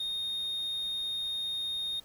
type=tone; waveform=triangle; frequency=3695 Hz; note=A#7; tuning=16 cents flat; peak=-30 dBFS; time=0-2 s; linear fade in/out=5 ms; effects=pink hiss -58 dBFS RMS until 2.04 s